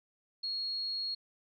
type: tone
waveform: sine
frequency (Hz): 4302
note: C8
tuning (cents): +47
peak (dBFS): -33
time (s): 0.43-1.15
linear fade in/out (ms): 10
effects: none